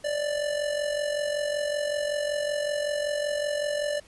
square tone with amplitude modulation, 587.3 Hz, D5, in tune, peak -24 dBFS, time 0.04-4 s, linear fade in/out 10 ms, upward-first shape sine, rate 45.3 Hz, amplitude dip 60%, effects pink hiss -55 dBFS RMS until 4.07 s + resampled to 24000 Hz

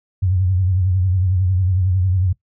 sine tone with vibrato, 92.5 Hz, F#2, in tune, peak -14 dBFS, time 0.22-2.33 s, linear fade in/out 10 ms, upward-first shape triangle, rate 11 Hz, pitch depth 100 cents each way, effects noise-tail reverb RT60 0.1 s tail -18 dB re dry

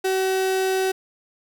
35% pulse tone, 379 Hz, F#4, 42 cents sharp, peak -18 dBFS, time 0.04-0.92 s, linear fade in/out 10 ms, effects 8-bit

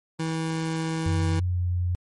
25% pulse tone, 161.6 Hz, E3, 34 cents flat, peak -22 dBFS, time 0.19-1.4 s, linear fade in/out 10 ms
sine tone with pitch glide, 91.5 to 88.95 Hz, F#2 to F2, -19 to +32 cents, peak -22 dBFS, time 1.06-1.95 s, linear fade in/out 0 ms, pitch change -49 cents, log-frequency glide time 1.17-1.64 s
effects MP3 48 kbps

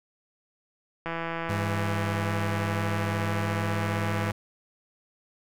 click train, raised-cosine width 0.5 ms, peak -17 dBFS, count 540, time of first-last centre 1.06-4.307 s, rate 166 Hz
30% pulse tone with pitch glide, 101.7 to 102.76 Hz, G#2 to G#2, -36 to -18 cents, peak -25 dBFS, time 1.49-4.32 s, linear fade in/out 5 ms, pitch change +18 cents, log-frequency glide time 1.98-3.94 s
effects none

